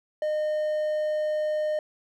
triangle tone, 611 Hz, D#5, 32 cents flat, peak -22 dBFS, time 0.22-1.79 s, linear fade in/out 2 ms, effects none

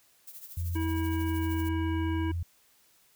violet noise with tremolo, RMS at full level -43 dBFS, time 0.27-1.69 s, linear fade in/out 5 ms, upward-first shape triangle, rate 13 Hz, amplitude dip 75%
sine tone with pitch glide, 85.9 to 85.16 Hz, F2 to F2, -28 to -43 cents, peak -29 dBFS, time 0.57-2.43 s, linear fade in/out 5 ms, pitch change -15 cents, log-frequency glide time 0.94-1.94 s
harmonic tone, 323.5 Hz, E4, 32 cents flat, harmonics 1 / 3 / 5 / 7 / 9, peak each -30 / -40 / -44 / -47 / -49 dBFS, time 0.75-2.32 s, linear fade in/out 10 ms
effects white hiss -64 dBFS RMS until 3.15 s

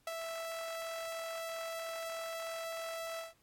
sawtooth tone with ADSR envelope, 659.3 Hz, E5, in tune, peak -31 dBFS, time 0.07-3.34 s, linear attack 3 ms, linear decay 23 ms, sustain -4 dB, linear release 160 ms, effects pink hiss -72 dBFS RMS until 3.42 s + AAC 64 kbps

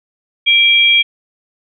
sine tone pair together, 2349 / 3269 Hz, D7 / G#7, 0 / -28 cents, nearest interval tritone, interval 572 cents, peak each -10 dBFS, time 0.46-1.03 s, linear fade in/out 20 ms, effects none

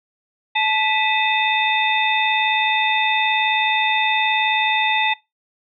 sine tone cluster, 868 / 1977 / 2503 / 2602 / 3618 Hz, A5 / B6 / D#7 / E7 / A7, -24 / +1 / +10 / -23 / +48 cents, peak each -20 / -23 / -27 / -23 / -23 dBFS, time 0.55-5.14 s, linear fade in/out 10 ms, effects noise-tail reverb RT60 0.2 s tail -19 dB re dry

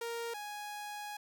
sawtooth tone pair in turn, 466.2 / 830.7 Hz, A#4 / G#5, 0 / 0 cents, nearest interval minor seventh, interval 1000 cents, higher second, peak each -33 / -37 dBFS, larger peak first, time 0.01-0.34 / 0.34-1.17 s, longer second, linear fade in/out 5 ms, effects none

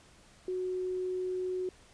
sine tone, 368.2 Hz, F#4, 8 cents flat, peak -31 dBFS, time 0.48-1.69 s, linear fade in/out 2 ms, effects pink hiss -59 dBFS RMS until 1.93 s + resampled to 22050 Hz

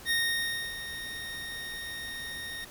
25% pulse tone with ADSR envelope, 1854 Hz, A#6, 10 cents flat, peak -21 dBFS, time 0.05-2.65 s, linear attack 57 ms, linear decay 620 ms, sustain -12 dB, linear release 9 ms, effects pink hiss -48 dBFS RMS until 2.7 s

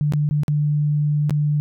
sine tone with dropouts, 148.3 Hz, D3, 17 cents sharp, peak -16 dBFS, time 0.01-1.6 s, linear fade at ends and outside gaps 0 ms, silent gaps 0.123-0.136 / 0.29-0.31 / 0.434-0.481 / 1.296-1.307 s, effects none

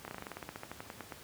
slowing click train, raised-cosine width 0.5 ms, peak -26 dBFS, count 18, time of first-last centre 0.05-1.122 s, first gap 29 ms, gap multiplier 1.09, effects pink hiss -52 dBFS RMS until 1.23 s + high-pass 80 Hz 12 dB/octave

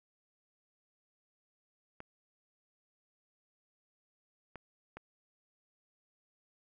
clicks, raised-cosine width 0.5 ms, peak -30 dBFS, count 3, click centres 2.004 / 4.557 / 4.97 s, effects none

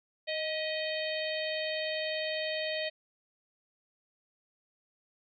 harmonic tone with a mistuned harmonic, 622.3 Hz, D#5, in tune, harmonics 1 / 3 / 4 / 5 / 6 / 7, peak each -34 / -39 / -40 / -41 / -42 / -42 dBFS, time 0.27-2.9 s, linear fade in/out 20 ms, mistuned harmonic 3, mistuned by +42 cents, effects none

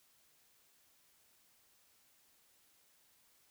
silence, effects white hiss -70 dBFS RMS until 3.5 s

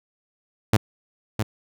sawtooth tone with echo, 108.4 Hz, A2, 25 cents flat, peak -10 dBFS, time 0.73-0.77 s, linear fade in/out 5 ms, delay 660 ms, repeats 1, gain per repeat -7 dB, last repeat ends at 1.43 s, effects none

